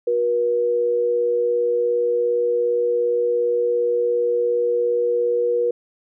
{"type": "tone pair together", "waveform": "sine", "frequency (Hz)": [362.6, 479.9], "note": ["F#4", "B4"], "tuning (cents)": [-35, -50], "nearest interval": "perfect fourth", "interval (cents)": 485, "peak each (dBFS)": [-27, -17], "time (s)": [0.07, 5.71], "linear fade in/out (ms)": 5, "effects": []}